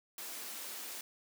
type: high-pass noise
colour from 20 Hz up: white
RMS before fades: -44 dBFS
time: 0.18-1.01 s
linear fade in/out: 2 ms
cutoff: 200 Hz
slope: 48 dB/octave
effects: none